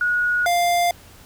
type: tone pair in turn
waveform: sine / square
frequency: 1453 / 698.5 Hz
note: F#6 / F5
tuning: -32 / 0 cents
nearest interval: octave + minor second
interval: 1268 cents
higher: first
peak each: -17 dBFS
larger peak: neither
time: 0.01-0.46 / 0.46-0.91 s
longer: neither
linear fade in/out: 2 ms
effects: added 85 Hz sine -51 dBFS peak until 1.25 s + pink hiss -47 dBFS RMS until 1.25 s